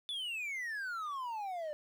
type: exponential sweep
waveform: triangle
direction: down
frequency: 3520 to 587.3 Hz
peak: -35 dBFS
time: 0.09-1.73 s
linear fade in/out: 0 ms
effects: 11-bit